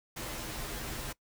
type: noise with comb filter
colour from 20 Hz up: pink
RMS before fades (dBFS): -39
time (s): 0.16-1.13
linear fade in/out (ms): 10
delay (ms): 11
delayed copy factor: -0.7
effects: noise-tail reverb RT60 0.1 s tail -21 dB re dry